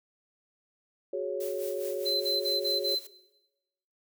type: chord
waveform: sine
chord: F# suspended second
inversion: none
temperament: equal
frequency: 370 / 415.3 / 554.4 Hz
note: F#4 / G#4 / C#5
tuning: 0 / 0 / 0 cents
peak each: -34 / -35 / -33 dBFS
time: 1.13-2.95 s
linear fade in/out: 5 ms
type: noise with tremolo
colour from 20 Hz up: blue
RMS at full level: -42 dBFS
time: 1.4-3.07 s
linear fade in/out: 5 ms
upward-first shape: sine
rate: 4.8 Hz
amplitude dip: 65%
type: tone bursts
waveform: triangle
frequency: 4064 Hz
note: B7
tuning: 49 cents sharp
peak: -26 dBFS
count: 5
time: 2.05-2.994 s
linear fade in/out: 20 ms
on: 160 ms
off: 36 ms
effects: noise-tail reverb RT60 1.0 s tail -18 dB re dry